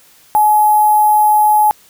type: tone with sample-and-hold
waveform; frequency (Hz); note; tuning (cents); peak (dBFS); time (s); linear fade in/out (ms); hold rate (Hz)
sine; 847; G#5; +34; -7; 0.35-1.71; 0; 11025
effects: white hiss -47 dBFS RMS until 1.89 s